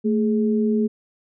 sine tone pair together, 221.3 / 417.8 Hz, A3 / G#4, +10 / +10 cents, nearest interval major seventh, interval 1100 cents, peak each -18 / -23 dBFS, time 0.04-0.88 s, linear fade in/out 20 ms, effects none

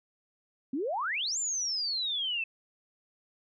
sine exponential two-way sweep, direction up then down, 246.9 to 7440 to 2603 Hz, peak -29 dBFS, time 0.73-2.44 s, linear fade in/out 5 ms, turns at 1.38 s, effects none

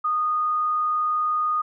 sine tone, 1233 Hz, D#6, 16 cents flat, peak -20 dBFS, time 0.04-1.62 s, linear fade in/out 10 ms, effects none

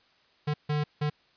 square tone bursts at uneven times, 149.3 Hz, D3, 29 cents sharp, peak -26 dBFS, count 3, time 0.47-0.54 / 0.69-0.84 / 1.01-1.1 s, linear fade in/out 10 ms, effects white hiss -64 dBFS RMS until 1.36 s + resampled to 11025 Hz

